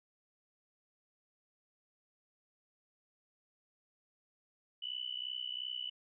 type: tone with amplitude modulation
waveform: sine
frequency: 2978 Hz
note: F#7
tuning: 11 cents sharp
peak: -34 dBFS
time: 4.82-5.9 s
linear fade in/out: 10 ms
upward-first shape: sine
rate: 62.8 Hz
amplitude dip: 90%
effects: none